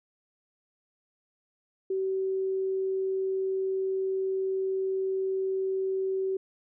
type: tone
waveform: sine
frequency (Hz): 381.9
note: G4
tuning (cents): -45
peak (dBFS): -26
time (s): 1.9-6.37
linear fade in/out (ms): 5
effects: none